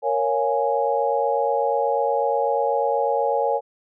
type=chord; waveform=sine; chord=Bb minor seventh; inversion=none; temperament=equal; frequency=466.2 / 554.4 / 698.5 / 830.6 Hz; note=Bb4 / Db5 / F5 / Ab5; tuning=0 / 0 / 0 / 0 cents; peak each=-24 / -23 / -28 / -23 dBFS; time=0.02-3.61 s; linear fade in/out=50 ms; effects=none